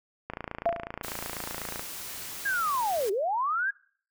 click train, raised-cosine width 0.5 ms, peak -19 dBFS, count 43, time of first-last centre 0.3-1.795 s, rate 28.1 Hz
sine tone with exponential decay, 680 Hz, F5, 46 cents flat, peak -19 dBFS, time 0.66-0.91 s, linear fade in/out 0 ms, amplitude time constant 53 ms
white noise, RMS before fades -39 dBFS, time 1.03-3.1 s, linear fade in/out 10 ms
sine linear two-way sweep, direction down then up, 1661.2 to 370 to 1661.2 Hz, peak -25 dBFS, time 2.45-3.71 s, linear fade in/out 10 ms, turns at 3.11 s
effects noise-tail reverb RT60 0.5 s tail -23 dB re dry

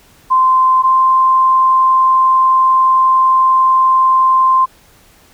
sine tone pair in turn, 1038 / 1045.2 Hz, C6 / C6, -14 / -2 cents, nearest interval unison, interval 12 cents, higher second, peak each -7 dBFS, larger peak neither, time 0.3-0.83 / 0.83-4.66 s, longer second, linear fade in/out 20 ms, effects pink hiss -47 dBFS RMS until 5.33 s

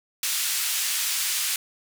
white band-pass noise, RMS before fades -26 dBFS, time 0.23-1.56 s, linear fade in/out 2 ms, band 1900 to 12000 Hz, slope 12 dB/octave, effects none

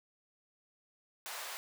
pink high-pass noise, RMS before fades -43 dBFS, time 1.26-1.57 s, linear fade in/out 0 ms, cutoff 640 Hz, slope 24 dB/octave, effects none

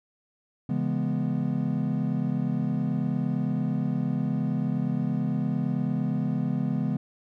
triangle chord, C# minor seventh, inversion none, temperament equal with one note detuned, 138.59 / 167.31 / 207.7 / 246.9 Hz, C#3 / E3 / G#3 / B3, 0 / +26 / 0 / 0 cents, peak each -28 dBFS, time 0.69-6.97 s, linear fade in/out 5 ms, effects none

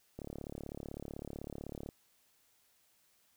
click train, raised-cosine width 2 ms, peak -29 dBFS, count 62, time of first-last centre 0.19-1.889 s, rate 35.9 Hz, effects white hiss -71 dBFS RMS until 3.36 s

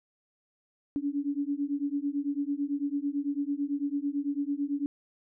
sine beating tone pair, 280.5 / 289.5 Hz, C#4 / D4, +21 / -25 cents, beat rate 9 Hz, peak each -31 dBFS, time 0.96-4.86 s, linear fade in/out 0 ms, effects none

